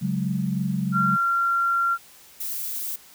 sine chord, C# suspended fourth, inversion none, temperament just, 138.59 / 184.79 / 207.9 Hz, C#3 / F#3 / G#3, 0 / -2 / +2 cents, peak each -28 / -25 / -28 dBFS, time 0.01-1.17 s, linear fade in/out 20 ms
sine tone, 1376 Hz, F6, 26 cents flat, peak -19 dBFS, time 0.92-1.98 s, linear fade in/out 50 ms
violet noise, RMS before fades -30 dBFS, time 2.4-2.96 s, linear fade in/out 5 ms
effects white hiss -50 dBFS RMS until 3.14 s

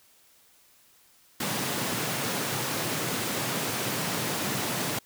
pink high-pass noise, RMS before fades -30 dBFS, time 1.4-4.99 s, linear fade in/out 5 ms, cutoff 110 Hz, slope 48 dB/octave, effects white hiss -60 dBFS RMS until 5.05 s

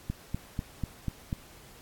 click train, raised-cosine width 5 ms, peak -18 dBFS, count 6, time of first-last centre 0.1-1.329 s, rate 4.07 Hz, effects pink hiss -53 dBFS RMS until 1.81 s + AAC 64 kbps

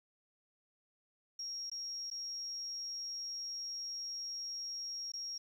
sine tone with dropouts, 5590 Hz, F8, 1 cent sharp, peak -39 dBFS, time 1.39-5.38 s, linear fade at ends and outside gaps 5 ms, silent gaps 1.699-1.715 / 2.102-2.112 / 5.12-5.136 s, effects 11-bit

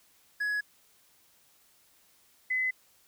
triangle / sine tone pair in turn, 1680 / 2024 Hz, G#6 / B6, +19 / +42 cents, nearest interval minor third, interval 323 cents, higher second, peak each -26 dBFS, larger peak neither, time 0.4-0.61 / 2.5-2.71 s, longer neither, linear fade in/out 10 ms, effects white hiss -64 dBFS RMS until 3.07 s

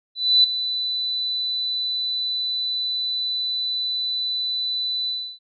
sine tone with ADSR envelope, 3989 Hz, B7, 17 cents sharp, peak -10 dBFS, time 0.15-5.39 s, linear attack 290 ms, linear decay 5 ms, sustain -12 dB, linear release 310 ms, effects none

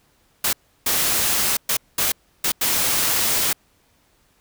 white noise bursts at uneven times, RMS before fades -20 dBFS, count 6, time 0.44-0.53 / 0.86-1.57 / 1.69-1.77 / 1.98-2.12 / 2.44-2.52 / 2.61-3.53 s, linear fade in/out 5 ms, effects pink hiss -61 dBFS RMS until 4.4 s

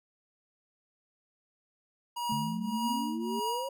square tone with tremolo, 957 Hz, A#5, 45 cents sharp, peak -30 dBFS, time 2.16-3.69 s, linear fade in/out 10 ms, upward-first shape triangle, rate 1.7 Hz, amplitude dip 95%
sine tone with pitch glide, 220 to 229.1 Hz, A3 to A#3, 0 to -30 cents, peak -33 dBFS, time 2.29-3.4 s, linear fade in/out 10 ms, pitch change +70 cents, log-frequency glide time 2.54-2.93 s
sine exponential sweep, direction up, 138.59 to 554.4 Hz, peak -35 dBFS, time 2.32-3.69 s, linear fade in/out 2 ms
effects none

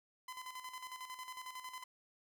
sawtooth tone with tremolo, 1018 Hz, C6, 48 cents flat, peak -40 dBFS, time 0.28-1.84 s, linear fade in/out 5 ms, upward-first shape square, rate 11 Hz, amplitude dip 60%, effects none

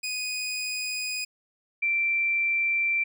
20% pulse / sine tone pair in turn, 2489 / 2349 Hz, D#7 / D7, 0 / 0 cents, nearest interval minor second, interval 100 cents, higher first, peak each -24 / -22 dBFS, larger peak second, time 0.03-1.25 / 1.82-3.04 s, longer neither, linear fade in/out 10 ms, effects none

